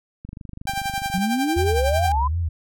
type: click train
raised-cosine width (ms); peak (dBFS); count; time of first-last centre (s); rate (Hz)
5; -23; 24; 0.25-1.181; 24.7
type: tone with tremolo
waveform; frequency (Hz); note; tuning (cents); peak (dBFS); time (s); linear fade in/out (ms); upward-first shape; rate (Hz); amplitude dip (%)
sawtooth; 789; G5; +11; -18; 0.67-2.12; 2; sine; 11; 65
type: exponential sweep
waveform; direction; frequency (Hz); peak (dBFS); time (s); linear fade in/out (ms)
sine; up; 177.7 to 1046.5; -20; 1.14-2.28; 10
type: tone with vibrato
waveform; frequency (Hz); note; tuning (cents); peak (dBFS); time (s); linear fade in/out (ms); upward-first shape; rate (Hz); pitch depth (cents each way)
sine; 76.5; D#2; -29; -20; 1.56-2.49; 10; sine; 2.7; 210
effects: none